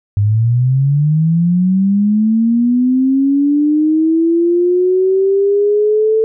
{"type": "linear sweep", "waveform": "sine", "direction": "up", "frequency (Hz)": [99.6, 443.9], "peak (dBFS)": -9, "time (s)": [0.17, 6.24], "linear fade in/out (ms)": 0, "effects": []}